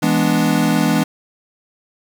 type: chord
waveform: square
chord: E dominant seventh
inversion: none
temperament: equal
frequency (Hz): 164.81 / 207.7 / 246.9 / 293.7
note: E3 / G#3 / B3 / D4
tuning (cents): 0 / 0 / 0 / 0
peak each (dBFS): -20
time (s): 0.02-1.04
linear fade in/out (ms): 10
effects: 7-bit